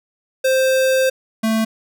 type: tone pair in turn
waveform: square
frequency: 524 / 221.8 Hz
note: C5 / A3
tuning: +2 / +14 cents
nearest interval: octave + minor third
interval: 1488 cents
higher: first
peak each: -14 / -16 dBFS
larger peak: first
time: 0.44-1.1 / 1.43-1.65 s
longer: first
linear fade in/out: 10 ms
effects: none